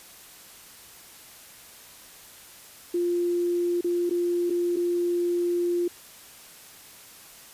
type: tone with dropouts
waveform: sine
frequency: 349.2 Hz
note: F4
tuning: in tune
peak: -22 dBFS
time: 2.94-5.88 s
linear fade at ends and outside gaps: 5 ms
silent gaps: 3.81-3.843 / 4.096-4.108 / 4.499-4.504 / 4.761-4.767 s
effects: white hiss -48 dBFS RMS until 7.53 s + resampled to 32000 Hz